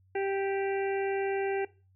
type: harmonic tone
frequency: 392 Hz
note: G4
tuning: in tune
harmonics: 1 / 2 / 4 / 5 / 6 / 7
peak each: -29 / -35 / -41 / -43 / -45 / -46 dBFS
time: 0.15-1.65 s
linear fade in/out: 5 ms
effects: noise-tail reverb RT60 0.3 s tail -18 dB re dry + added 94 Hz sine -61 dBFS peak until 1.95 s